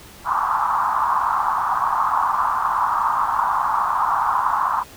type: band-pass noise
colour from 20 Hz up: white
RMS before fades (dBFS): -20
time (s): 0.24-4.84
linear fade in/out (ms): 50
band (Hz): 870 to 1200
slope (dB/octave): 48
effects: pink hiss -43 dBFS RMS until 4.96 s